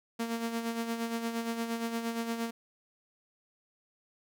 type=tone with tremolo; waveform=sawtooth; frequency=230.5 Hz; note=A#3; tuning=19 cents flat; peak=-26 dBFS; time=0.19-2.51 s; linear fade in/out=10 ms; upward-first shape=sine; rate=8.6 Hz; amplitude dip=55%; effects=none